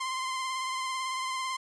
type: tone with vibrato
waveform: sawtooth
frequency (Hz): 1042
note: C6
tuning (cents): -7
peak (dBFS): -27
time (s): 0-1.57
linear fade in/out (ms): 10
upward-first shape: triangle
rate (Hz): 18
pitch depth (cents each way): 31
effects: resampled to 22050 Hz + 11-bit